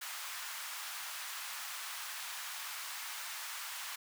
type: high-pass noise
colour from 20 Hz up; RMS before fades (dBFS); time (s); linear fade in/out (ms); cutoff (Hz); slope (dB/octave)
pink; -43; 0.01-3.96; 10; 1000; 24
effects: none